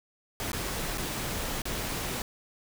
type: noise with dropouts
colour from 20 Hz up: pink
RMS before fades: -33 dBFS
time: 0.4-2.22 s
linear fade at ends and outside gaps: 1 ms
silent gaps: 0.518-0.531 / 0.975-0.98 / 1.619-1.654 s
effects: none

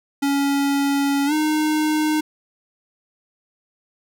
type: tone with pitch glide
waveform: square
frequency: 280.1 to 307.2 Hz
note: C#4 to D#4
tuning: +18 to -22 cents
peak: -18 dBFS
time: 0.22-2.21 s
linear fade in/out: 10 ms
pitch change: +160 cents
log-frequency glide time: 1.26-1.33 s
effects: none

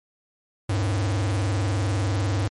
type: tone with vibrato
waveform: square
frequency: 100.4 Hz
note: G2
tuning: 42 cents sharp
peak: -22 dBFS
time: 0.69-2.48 s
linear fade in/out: 5 ms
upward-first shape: triangle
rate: 20 Hz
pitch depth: 270 cents each way
effects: MP3 48 kbps

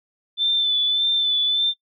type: tone with vibrato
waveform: sine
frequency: 3520 Hz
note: A7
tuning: in tune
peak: -17 dBFS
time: 0.37-1.74 s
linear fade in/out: 50 ms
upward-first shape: sine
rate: 1.7 Hz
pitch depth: 30 cents each way
effects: noise-tail reverb RT60 0.1 s tail -20 dB re dry

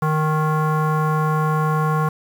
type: tone with low-pass filter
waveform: square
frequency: 155.1 Hz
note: D#3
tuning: 5 cents flat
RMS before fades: -19 dBFS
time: 0.02-2.09 s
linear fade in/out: 5 ms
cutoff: 1200 Hz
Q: 5.3
effects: 7-bit

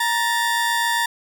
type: tone pair together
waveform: 30% pulse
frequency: 937 / 1766.7 Hz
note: A#5 / A6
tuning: +9 / +7 cents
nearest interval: major seventh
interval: 1098 cents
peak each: -18 / -20 dBFS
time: 0-1.06 s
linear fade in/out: 5 ms
effects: none

